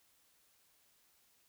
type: silence
effects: white hiss -71 dBFS RMS until 1.48 s